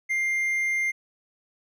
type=tone; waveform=triangle; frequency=2100 Hz; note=C7; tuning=6 cents sharp; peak=-21 dBFS; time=0.09-0.92 s; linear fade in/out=20 ms; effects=none